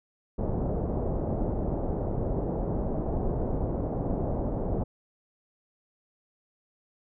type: low-pass noise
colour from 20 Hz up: pink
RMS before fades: -29 dBFS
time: 0.38-4.84 s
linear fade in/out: 10 ms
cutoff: 700 Hz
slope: 24 dB/octave
effects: none